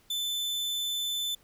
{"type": "tone", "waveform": "40% pulse", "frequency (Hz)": 3520, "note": "A7", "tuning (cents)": 0, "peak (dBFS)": -28, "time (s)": [0.1, 1.35], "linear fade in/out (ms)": 5, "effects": ["pink hiss -63 dBFS RMS until 1.43 s"]}